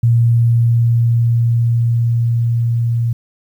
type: tone with level ramp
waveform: sine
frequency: 117.2 Hz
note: A#2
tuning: 10 cents sharp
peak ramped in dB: -8 to -13 dBFS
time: 0.03-3.13 s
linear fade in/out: 5 ms
effects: 8-bit